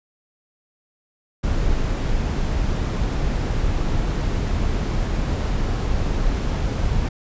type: noise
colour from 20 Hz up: brown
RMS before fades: -21 dBFS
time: 1.43-7.09 s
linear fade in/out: 10 ms
effects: resampled to 16000 Hz